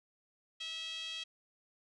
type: tone with band-pass filter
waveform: 5% pulse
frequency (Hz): 650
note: E5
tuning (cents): -24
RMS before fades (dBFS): -42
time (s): 0.6-1.24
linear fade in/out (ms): 10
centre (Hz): 3200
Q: 4.6
effects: none